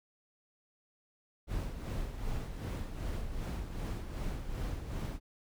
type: noise with tremolo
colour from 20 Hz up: brown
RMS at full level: -35 dBFS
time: 1.47-5.2 s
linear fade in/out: 50 ms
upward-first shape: sine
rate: 2.6 Hz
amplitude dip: 55%
effects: none